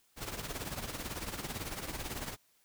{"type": "noise with tremolo", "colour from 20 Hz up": "pink", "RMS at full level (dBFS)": -37, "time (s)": [0.16, 2.37], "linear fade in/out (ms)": 50, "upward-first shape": "triangle", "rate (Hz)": 18, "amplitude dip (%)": 75, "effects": ["white hiss -70 dBFS RMS until 2.64 s"]}